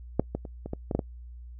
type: clicks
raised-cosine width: 2 ms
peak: -8 / -16 / -26 / -22 / -18 / -16 / -11 / -14 dBFS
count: 8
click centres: 0.196 / 0.35 / 0.452 / 0.66 / 0.734 / 0.912 / 0.95 / 0.992 s
effects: noise-tail reverb RT60 0.1 s tail -26 dB re dry + added 60 Hz sine -41 dBFS peak until 1.59 s